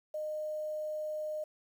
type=tone with quantisation; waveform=sine; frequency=613 Hz; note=D#5; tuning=26 cents flat; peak=-34 dBFS; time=0.14-1.44 s; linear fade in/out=5 ms; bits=10; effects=none